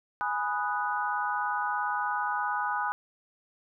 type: chord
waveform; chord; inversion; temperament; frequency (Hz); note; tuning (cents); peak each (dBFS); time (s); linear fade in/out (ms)
sine; G# minor seventh; none; equal; 830.6 / 987.8 / 1244.5 / 1480; G#5 / B5 / D#6 / F#6; 0 / 0 / 0 / 0; -32 / -33 / -33 / -33; 0.21-2.92; 0
effects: none